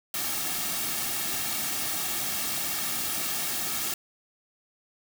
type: noise with comb filter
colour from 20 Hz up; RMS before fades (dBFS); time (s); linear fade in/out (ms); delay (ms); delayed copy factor
white; -30; 0.14-3.94; 2; 2; -0.6
effects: none